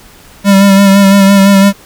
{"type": "tone with vibrato", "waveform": "square", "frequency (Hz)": 197.1, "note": "G3", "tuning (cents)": 10, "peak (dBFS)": -3, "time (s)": [0.44, 1.73], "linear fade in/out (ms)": 50, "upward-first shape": "sine", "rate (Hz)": 5.9, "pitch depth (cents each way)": 31, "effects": ["pink hiss -38 dBFS RMS until 1.85 s"]}